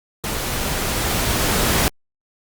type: noise with level ramp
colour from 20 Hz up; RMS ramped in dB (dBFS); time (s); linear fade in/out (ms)
pink; -25 to -17; 0.24-1.88; 0
effects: Opus 48 kbps